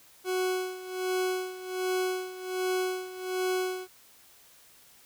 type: tone with tremolo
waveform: 40% pulse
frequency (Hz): 370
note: F#4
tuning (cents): 0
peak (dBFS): -25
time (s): 0.24-3.88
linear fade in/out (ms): 50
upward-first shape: sine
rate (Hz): 1.3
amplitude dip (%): 80
effects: white hiss -57 dBFS RMS until 5.05 s